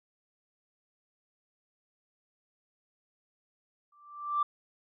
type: tone with exponential growth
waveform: sine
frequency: 1174.7 Hz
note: D6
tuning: in tune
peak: -22 dBFS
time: 3.92-4.43 s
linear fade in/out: 5 ms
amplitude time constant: 110 ms
effects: tanh soft clip ceiling -19 dBFS